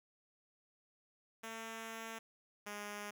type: tone pair in turn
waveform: 5% pulse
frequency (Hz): 225.1 / 206.5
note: A3 / G#3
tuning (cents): +40 / -10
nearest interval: minor second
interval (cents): 150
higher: first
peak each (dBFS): -33 / -32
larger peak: second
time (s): 1.43-2.19 / 2.66-3.11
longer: first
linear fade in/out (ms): 10
effects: none